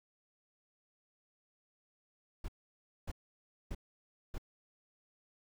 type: noise bursts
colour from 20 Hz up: brown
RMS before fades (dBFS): -39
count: 4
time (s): 2.44-4.382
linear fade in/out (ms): 5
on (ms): 43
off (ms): 590
effects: none